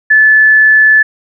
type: tone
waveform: sine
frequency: 1736 Hz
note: A6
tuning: 24 cents flat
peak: -3 dBFS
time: 0.1-1.03 s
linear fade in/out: 10 ms
effects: none